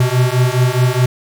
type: beating tone pair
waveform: square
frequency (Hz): 123.3 / 128.1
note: B2 / C3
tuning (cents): -2 / -36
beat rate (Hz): 4.8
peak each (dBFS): -15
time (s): 0-1.06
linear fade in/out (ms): 5
effects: none